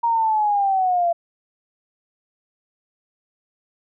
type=linear sweep; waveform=sine; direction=down; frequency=941 to 675 Hz; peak=-16 dBFS; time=0.03-1.13 s; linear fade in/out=10 ms; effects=none